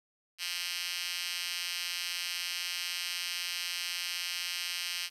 5% pulse tone with high-pass filter, 176.1 Hz, F3, 15 cents sharp, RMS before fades -36 dBFS, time 0.38-5.1 s, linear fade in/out 50 ms, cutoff 3300 Hz, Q 5.9, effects resampled to 32000 Hz + 9-bit

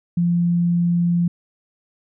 sine tone, 172.8 Hz, F3, 18 cents flat, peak -15 dBFS, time 0.17-1.28 s, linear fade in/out 5 ms, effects none

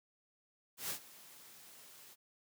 white noise with ADSR envelope, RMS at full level -38 dBFS, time 0.77-2.16 s, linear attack 130 ms, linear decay 89 ms, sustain -19 dB, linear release 35 ms, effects high-pass 100 Hz 12 dB/octave

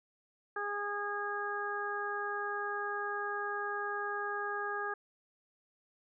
harmonic tone, 410 Hz, G#4, 22 cents flat, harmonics 1 / 2 / 3 / 4, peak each -40 / -41 / -39 / -38 dBFS, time 0.56-4.94 s, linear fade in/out 5 ms, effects none

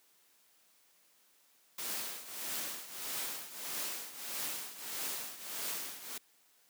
white noise with tremolo, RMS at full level -37 dBFS, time 1.78-6.18 s, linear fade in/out 5 ms, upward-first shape triangle, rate 1.6 Hz, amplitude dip 80%, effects white hiss -68 dBFS RMS until 6.69 s + high-pass 200 Hz 12 dB/octave

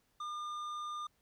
sine tone with tanh clipping, 1206 Hz, D6, 46 cents sharp, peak -40 dBFS, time 0.2-1.07 s, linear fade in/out 5 ms, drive 10 dB, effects pink hiss -75 dBFS RMS until 1.21 s

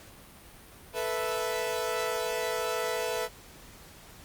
sawtooth chord, A suspended second, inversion none, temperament equal, 440 / 493.9 / 659.3 Hz, A4 / B4 / E5, 0 / 0 / 0 cents, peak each -30 / -29 / -30 dBFS, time 0.93-3.29 s, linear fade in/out 50 ms, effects pink hiss -51 dBFS RMS until 4.24 s + Opus 48 kbps

